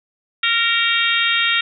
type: harmonic tone with a mistuned harmonic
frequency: 461.4 Hz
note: A#4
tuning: 18 cents flat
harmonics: 3 / 4 / 5 / 6 / 7 / 8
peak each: -22 / -22 / -22 / -22 / -22 / -22 dBFS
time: 0.43-1.61 s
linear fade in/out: 5 ms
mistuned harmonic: 4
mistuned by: +19 cents
effects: none